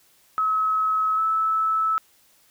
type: tone pair in turn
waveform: sine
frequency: 1285 / 1306.7 Hz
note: E6 / E6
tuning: -45 / -16 cents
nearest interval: unison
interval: 29 cents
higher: second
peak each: -19 dBFS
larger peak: neither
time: 0.38-1.18 / 1.18-1.98 s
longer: neither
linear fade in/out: 0 ms
effects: white hiss -59 dBFS RMS until 2.5 s